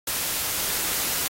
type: noise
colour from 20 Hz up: white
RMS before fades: -26 dBFS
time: 0.07-1.28 s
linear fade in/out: 5 ms
effects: AAC 48 kbps